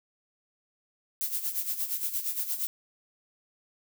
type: noise with tremolo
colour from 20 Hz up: violet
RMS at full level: -29 dBFS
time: 1.21-2.67 s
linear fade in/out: 0 ms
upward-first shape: sine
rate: 8.6 Hz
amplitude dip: 70%
effects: none